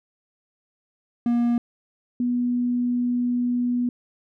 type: tone pair in turn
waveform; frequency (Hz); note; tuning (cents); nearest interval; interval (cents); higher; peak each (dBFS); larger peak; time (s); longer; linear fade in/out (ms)
triangle / sine; 238 / 244.4; A#3 / B3; +36 / -18; unison; 46; second; -16 / -20; first; 1.26-1.58 / 2.2-3.89; second; 2
effects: none